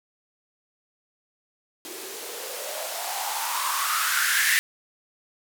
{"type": "noise with band-pass filter sweep", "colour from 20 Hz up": "violet", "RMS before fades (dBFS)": -27, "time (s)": [1.85, 4.59], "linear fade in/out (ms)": 0, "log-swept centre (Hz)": [330, 1900], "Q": 7, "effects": []}